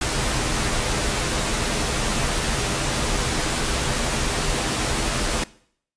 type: noise with comb filter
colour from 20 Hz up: pink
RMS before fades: -23 dBFS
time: 0.01-5.44 s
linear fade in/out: 5 ms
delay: 11 ms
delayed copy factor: -0.5
effects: noise-tail reverb RT60 0.6 s tail -20 dB re dry + resampled to 22050 Hz